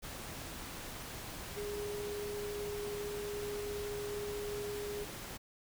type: tone in noise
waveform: sine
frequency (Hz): 412.2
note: G#4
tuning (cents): -13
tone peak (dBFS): -38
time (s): 1.56-5.05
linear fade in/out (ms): 20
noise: pink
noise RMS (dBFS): -45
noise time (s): 0.02-5.38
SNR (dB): +4
effects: none